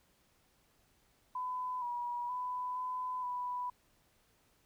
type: tone with pitch steps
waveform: sine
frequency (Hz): 1005 / 965 / 998 / 1007 / 989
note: B5 / B5 / B5 / B5 / B5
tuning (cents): +30 / -40 / +18 / +33 / +2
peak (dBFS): -35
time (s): 1.35-3.7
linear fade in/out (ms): 5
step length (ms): 470
effects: pink hiss -71 dBFS RMS until 4.65 s